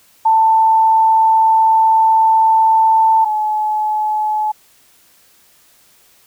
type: tone pair in turn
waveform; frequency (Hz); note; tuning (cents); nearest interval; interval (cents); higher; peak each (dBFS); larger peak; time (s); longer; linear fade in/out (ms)
sine; 888 / 855.2; A5 / A5; +16 / -49; minor second; 65; first; -8 / -14; first; 0.25-3.25 / 3.25-4.52; first; 10
effects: white hiss -51 dBFS RMS until 6.26 s